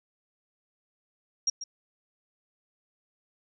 sine tone with echo, 5620 Hz, F8, 10 cents sharp, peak -22 dBFS, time 1.47-1.5 s, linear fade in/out 5 ms, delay 140 ms, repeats 1, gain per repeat -12 dB, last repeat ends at 1.64 s, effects none

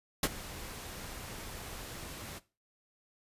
pink noise with ADSR envelope, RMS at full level -25 dBFS, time 0.23-2.4 s, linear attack 4 ms, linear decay 44 ms, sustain -19 dB, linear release 30 ms, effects noise-tail reverb RT60 0.3 s tail -18 dB re dry + resampled to 32000 Hz

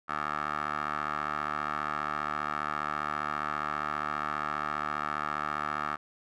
15% pulse tone with band-pass filter, 74.9 Hz, D2, 35 cents sharp, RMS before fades -33 dBFS, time 0.08-5.97 s, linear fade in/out 20 ms, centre 1300 Hz, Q 3.9, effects none

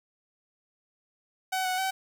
sawtooth tone with pitch steps, 753 / 740 / 763 Hz, F#5 / F#5 / G5, +30 / 0 / -47 cents, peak -23 dBFS, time 1.52-1.91 s, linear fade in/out 10 ms, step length 130 ms, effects 9-bit

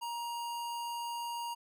square tone, 943 Hz, A#5, 20 cents sharp, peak -37 dBFS, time 0.01-1.55 s, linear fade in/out 20 ms, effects none

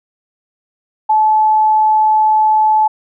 sine tone, 864 Hz, A5, 32 cents flat, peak -8 dBFS, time 1.09-2.88 s, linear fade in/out 10 ms, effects none

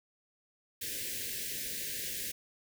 white band-stop noise, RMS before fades -38 dBFS, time 0.81-2.32 s, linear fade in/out 10 ms, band 560 to 1600 Hz, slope 96 dB/octave, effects none

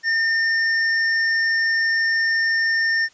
triangle tone with hard clipping, 1813 Hz, A#6, 49 cents flat, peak -19 dBFS, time 0.03-3.09 s, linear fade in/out 50 ms, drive 16 dB, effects white hiss -54 dBFS RMS until 3.13 s + resampled to 16000 Hz

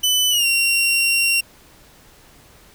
sawtooth tone with pitch glide, 3000 to 2751 Hz, F#7 to F7, +23 to -27 cents, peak -12 dBFS, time 0.03-1.41 s, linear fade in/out 10 ms, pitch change -150 cents, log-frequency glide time 0.3-0.46 s, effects pink hiss -49 dBFS RMS until 2.74 s

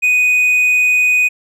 triangle tone, 2489 Hz, D#7, in tune, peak -8 dBFS, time 0.02-1.29 s, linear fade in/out 20 ms, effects none

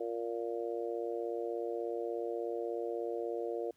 harmonic tone, 116.54 Hz, A#2, in tune, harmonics 3 / 4 / 5 / 6, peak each -39 / -37 / -42 / -45 dBFS, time 0-3.71 s, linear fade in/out 5 ms, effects pink hiss -72 dBFS RMS until 3.76 s + high-pass 60 Hz 12 dB/octave

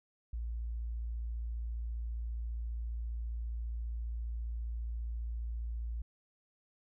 sine tone, 57.4 Hz, A#1, 26 cents flat, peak -35 dBFS, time 0.33-6.02 s, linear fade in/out 5 ms, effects none

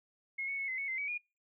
sine tone with pitch steps, 2164 / 2215 / 2194 / 2050 / 2210 / 2073 / 2272 / 2436 Hz, C#7 / C#7 / C#7 / C7 / C#7 / C7 / C#7 / D#7, -42 / -2 / -18 / -36 / -6 / -17 / +42 / -37 cents, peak -34 dBFS, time 0.38-1.18 s, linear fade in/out 10 ms, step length 100 ms, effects noise-tail reverb RT60 0.3 s tail -26 dB re dry

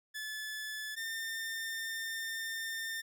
sawtooth tone pair in turn, 1729 / 1806 Hz, A6 / A6, -31 / +45 cents, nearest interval minor second, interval 76 cents, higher second, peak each -35 / -33 dBFS, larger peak second, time 0.14-0.96 / 0.96-3.02 s, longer second, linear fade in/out 20 ms, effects none

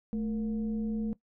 sine tone with frequency modulation, 218 Hz, A3, 16 cents flat, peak -29 dBFS, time 0.13-1.13 s, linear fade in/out 0 ms, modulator 250 Hz, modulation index 0.45, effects noise-tail reverb RT60 0.1 s tail -18 dB re dry

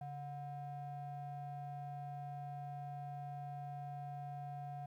triangle ring-modulated tone, 433 Hz, A4, 28 cents flat, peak -37 dBFS, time 0.01-4.86 s, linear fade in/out 5 ms, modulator 292 Hz, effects tanh soft clip ceiling -37 dBFS + 13-bit

